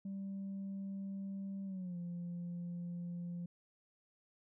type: tone with pitch glide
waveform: sine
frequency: 195.4 to 174.08 Hz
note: G3 to F3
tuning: -5 to -5 cents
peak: -38 dBFS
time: 0.05-3.46 s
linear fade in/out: 5 ms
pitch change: -200 cents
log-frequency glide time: 1.65-1.97 s
effects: tanh soft clip ceiling -38 dBFS